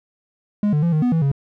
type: tone with pitch steps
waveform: triangle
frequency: 207.2 / 149.3 / 170.1 / 154.6 / 246.5 / 163.3 / 138.8 Hz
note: G#3 / D3 / F3 / D#3 / B3 / E3 / C#3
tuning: -4 / +29 / -45 / -11 / -3 / -16 / +3 cents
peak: -13 dBFS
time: 0.63-1.316 s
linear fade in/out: 2 ms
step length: 98 ms
effects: none